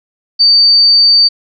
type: tone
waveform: sine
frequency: 4600 Hz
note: D8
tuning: 37 cents flat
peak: -4 dBFS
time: 0.39-1.29 s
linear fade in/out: 20 ms
effects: none